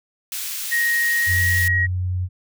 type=high-pass noise; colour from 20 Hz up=white; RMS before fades=-28 dBFS; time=0.32-1.68 s; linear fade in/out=2 ms; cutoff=2100 Hz; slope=12 dB/octave
type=tone with pitch glide; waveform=sine; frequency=1879 to 1896.4 Hz; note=A#6 to A#6; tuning=+13 to +29 cents; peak=-17 dBFS; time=0.71-1.87 s; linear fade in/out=20 ms; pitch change=+16 cents; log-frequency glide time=1.18-1.41 s
type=tone; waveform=sine; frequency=91.1 Hz; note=F#2; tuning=26 cents flat; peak=-20 dBFS; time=1.26-2.29 s; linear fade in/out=50 ms
effects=none